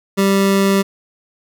25% pulse tone, 196 Hz, G3, in tune, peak -8 dBFS, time 0.17-0.83 s, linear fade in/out 20 ms, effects none

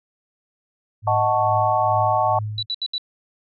sine tone with tremolo, 106.4 Hz, G#2, 42 cents sharp, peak -23 dBFS, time 1.02-2.66 s, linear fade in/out 50 ms, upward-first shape triangle, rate 2.3 Hz, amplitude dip 75%
sine chord, D# half-diminished seventh, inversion none, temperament equal, 622.3 / 740 / 880 / 1108.7 Hz, D#5 / F#5 / A5 / C#6, 0 / 0 / 0 / 0 cents, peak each -23 / -21 / -21 / -23 dBFS, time 1.07-2.39 s, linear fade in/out 5 ms
sine tone bursts, 3947 Hz, B7, 2 cents flat, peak -22 dBFS, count 4, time 2.58-2.981 s, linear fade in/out 2 ms, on 47 ms, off 71 ms
effects none

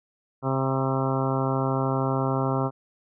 harmonic tone with a mistuned harmonic, 133.2 Hz, C3, 31 cents sharp, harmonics 1 / 2 / 3 / 4 / 5 / 6 / 7 / 8 / 9 / 10, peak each -26 / -29 / -31 / -32 / -33 / -34 / -34 / -35 / -36 / -36 dBFS, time 0.42-2.71 s, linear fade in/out 50 ms, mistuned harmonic 7, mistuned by +21 cents, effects none

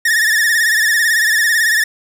45% pulse tone with vibrato, 1791 Hz, A6, 30 cents sharp, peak -11 dBFS, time 0.05-1.84 s, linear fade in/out 5 ms, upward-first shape sine, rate 18 Hz, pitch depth 87 cents each way, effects none

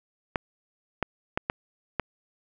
clicks, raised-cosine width 0.5 ms, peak -10 dBFS, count 5, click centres 0.358 / 1.027 / 1.375 / 1.499 / 1.997 s, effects none

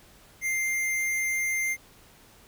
square tone, 2099 Hz, C7, 5 cents sharp, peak -26 dBFS, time 0.41-1.77 s, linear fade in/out 50 ms, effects pink hiss -55 dBFS RMS until 2.47 s

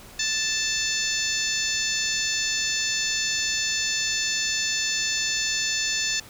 harmonic tone with a mistuned harmonic, 880 Hz, A5, in tune, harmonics 2 / 3 / 4 / 5 / 6 / 7 / 8, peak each -31 / -31 / -31 / -31 / -31 / -31 / -31 dBFS, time 0.19-6.2 s, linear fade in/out 5 ms, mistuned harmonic 4, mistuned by +20 cents, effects pink hiss -46 dBFS RMS until 6.29 s

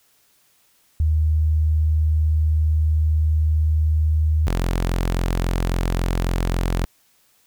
sine / sawtooth tone pair in turn, 77.78 / 43.66 Hz, D#2 / F1, 0 / 0 cents, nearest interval minor seventh, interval 1000 cents, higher first, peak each -15 dBFS, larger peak neither, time 1-4.47 / 4.47-6.85 s, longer first, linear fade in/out 0 ms, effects white hiss -60 dBFS RMS until 7.46 s

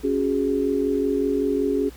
sine chord, C# suspended fourth, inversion none, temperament equal, 277.2 / 370 / 415.3 Hz, C#4 / F#4 / G#4, 0 / 0 / 0 cents, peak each -23 / -26 / -23 dBFS, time 0.03-1.9 s, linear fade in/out 20 ms, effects added 60 Hz sine -41 dBFS peak until 1.96 s + pink hiss -48 dBFS RMS until 1.96 s

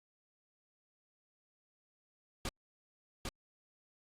pink noise with echo, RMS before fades -37 dBFS, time 2.45-2.49 s, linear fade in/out 2 ms, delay 800 ms, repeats 1, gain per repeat -2 dB, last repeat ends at 3.29 s, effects low-pass 9000 Hz 12 dB/octave + Opus 48 kbps

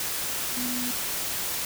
sine tone in noise, 246.9 Hz, B3, in tune, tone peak -31 dBFS, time 0.57-0.91 s, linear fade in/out 2 ms, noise white, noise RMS -30 dBFS, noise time 0-1.65 s, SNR -4 dB, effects none

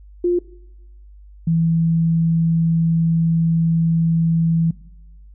sine tone pair in turn, 351.9 / 164.69 Hz, F4 / E3, +13 / -1 cents, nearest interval octave + minor second, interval 1314 cents, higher first, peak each -14 dBFS, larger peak neither, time 0.24-0.39 / 1.47-4.71 s, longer second, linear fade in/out 5 ms, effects noise-tail reverb RT60 0.9 s tail -20 dB re dry + added 50 Hz sine -40 dBFS peak until 5.34 s

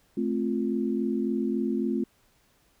sine chord, F major, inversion first, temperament just, 218.3 / 261.9 / 349.2 Hz, A3 / C4 / F4, -13 / +2 / 0 cents, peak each -28 / -29 / -30 dBFS, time 0.17-2.04 s, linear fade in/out 5 ms, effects pink hiss -65 dBFS RMS until 2.8 s

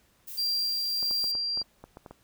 violet noise, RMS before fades -40 dBFS, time 0.27-1.32 s, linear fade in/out 10 ms
sine tone with tremolo, 4742 Hz, D8, 16 cents sharp, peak -25 dBFS, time 0.37-1.63 s, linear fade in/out 20 ms, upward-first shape sine, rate 1.6 Hz, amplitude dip 25%
clicks, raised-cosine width 1 ms, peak -29 dBFS, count 10, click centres 1.028 / 1.111 / 1.242 / 1.352 / 1.574 / 1.616 / 1.84 / 1.971 / 2.062 / 2.11 s
effects pink hiss -65 dBFS RMS until 2.23 s

